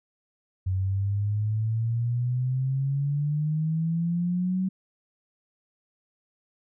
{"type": "exponential sweep", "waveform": "sine", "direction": "up", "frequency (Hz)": [92.6, 189.6], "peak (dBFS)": -23, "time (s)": [0.66, 4.69], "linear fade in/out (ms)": 10, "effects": []}